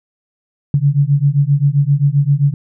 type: beating tone pair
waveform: sine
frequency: 138.59 / 146.19 Hz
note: C#3 / D3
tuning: 0 / -8 cents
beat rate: 7.6 Hz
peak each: -13 dBFS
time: 0.74-2.54 s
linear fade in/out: 2 ms
effects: none